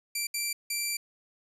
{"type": "tone bursts at uneven times", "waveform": "10% pulse", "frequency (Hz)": 2349, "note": "D7", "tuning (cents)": 0, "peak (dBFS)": -20, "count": 3, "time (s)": [[0.15, 0.27], [0.34, 0.53], [0.7, 0.97]], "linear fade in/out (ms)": 5, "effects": ["resampled to 32000 Hz"]}